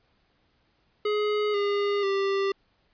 square tone with pitch steps, 419.8 / 406.2 / 393 Hz, G#4 / G#4 / G4, +19 / -38 / +4 cents, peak -24 dBFS, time 1.05-2.52 s, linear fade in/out 5 ms, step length 490 ms, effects pink hiss -68 dBFS RMS until 2.93 s + resampled to 11025 Hz

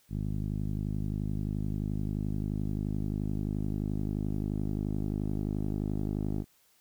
10% pulse tone with low-pass filter sweep, 51.5 Hz, G#1, 14 cents flat, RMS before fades -32 dBFS, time 0.09-6.45 s, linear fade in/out 50 ms, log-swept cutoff 190 to 380 Hz, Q 1, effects white hiss -66 dBFS RMS until 6.8 s

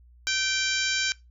harmonic tone with a mistuned harmonic, 784 Hz, G5, in tune, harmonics 2 / 3 / 4 / 5 / 6 / 7 / 8 / 9, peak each -29 / -31 / -32 / -33 / -34 / -34 / -35 / -36 dBFS, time 0.27-1.12 s, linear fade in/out 0 ms, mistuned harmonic 2, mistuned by -30 cents, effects noise-tail reverb RT60 0.2 s tail -21 dB re dry + added 60 Hz sine -51 dBFS peak until 1.3 s

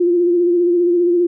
sine tone with vibrato, 349.2 Hz, F4, in tune, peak -11 dBFS, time 0-1.27 s, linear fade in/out 10 ms, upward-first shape sine, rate 15 Hz, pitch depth 39 cents each way, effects none

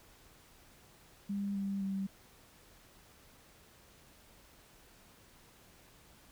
sine tone with pitch steps, 200.4 / 197.3 / 194.25 Hz, G3 / G3 / G3, +38 / +11 / -16 cents, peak -33 dBFS, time 1.29-2.07 s, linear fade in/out 10 ms, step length 260 ms, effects pink hiss -61 dBFS RMS until 6.31 s

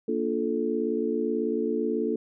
sine chord, Bb major seventh, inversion none, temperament just, 233.1 / 291.4 / 349.6 / 437 Hz, Bb3 / D4 / F4 / A4, 0 / -13 / +2 / -12 cents, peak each -30 / -31 / -31 / -28 dBFS, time 0.08-2.16 s, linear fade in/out 5 ms, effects none

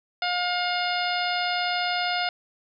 harmonic tone, 713 Hz, F5, 36 cents sharp, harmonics 1 / 2 / 3 / 4 / 5 / 6 / 7, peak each -27 / -30 / -32 / -33 / -34 / -35 / -35 dBFS, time 0.22-2.29 s, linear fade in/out 2 ms, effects none

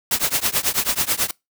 white noise with tremolo, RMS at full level -17 dBFS, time 0.11-1.31 s, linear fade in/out 2 ms, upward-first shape triangle, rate 9.2 Hz, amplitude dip 100%, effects noise-tail reverb RT60 0.2 s tail -24 dB re dry

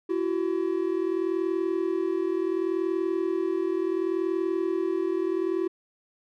triangle tone pair together, 337 / 377.7 Hz, E4 / F#4, +38 / +36 cents, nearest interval major second, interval 198 cents, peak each -25 dBFS, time 0.09-5.68 s, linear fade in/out 10 ms, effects none

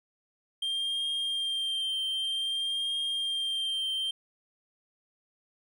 triangle tone with vibrato, 3180 Hz, G7, 24 cents sharp, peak -27 dBFS, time 0.62-4.11 s, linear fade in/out 5 ms, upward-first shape triangle, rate 0.53 Hz, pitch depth 25 cents each way, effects none

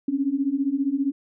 sine beating tone pair, 267.1 / 282.1 Hz, C4 / C#4, +36 / +30 cents, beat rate 15 Hz, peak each -25 / -23 dBFS, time 0.08-1.12 s, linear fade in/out 5 ms, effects none

